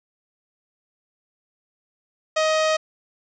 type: tone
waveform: sawtooth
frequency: 628 Hz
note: D#5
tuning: 16 cents sharp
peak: -14 dBFS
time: 2.36-2.77 s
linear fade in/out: 10 ms
effects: resampled to 16000 Hz + 8-bit